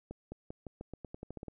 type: accelerating click train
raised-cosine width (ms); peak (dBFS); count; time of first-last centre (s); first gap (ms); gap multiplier
2; -29; 13; 0.11-1.483; 210; 0.88
effects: none